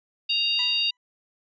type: harmonic tone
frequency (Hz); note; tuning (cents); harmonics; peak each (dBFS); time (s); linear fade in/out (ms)
932; A#5; -1; 3 / 4 / 5; -24 / -26 / -28; 0.29-0.91; 10
type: tone with exponential decay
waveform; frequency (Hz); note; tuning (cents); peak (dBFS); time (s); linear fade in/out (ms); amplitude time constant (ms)
20% pulse; 987.8; B5; 0; -29; 0.59-0.97; 1; 81
effects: resampled to 16000 Hz